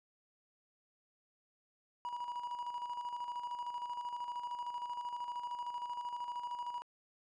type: tone with tremolo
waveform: triangle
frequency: 968 Hz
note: B5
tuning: 35 cents flat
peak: -35 dBFS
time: 2.05-6.82 s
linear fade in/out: 0 ms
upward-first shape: square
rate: 13 Hz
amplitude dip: 50%
effects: resampled to 22050 Hz